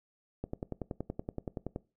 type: click train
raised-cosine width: 2 ms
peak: -22 dBFS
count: 15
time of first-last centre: 0.44-1.761 s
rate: 10.6 Hz
effects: noise-tail reverb RT60 0.3 s tail -21 dB re dry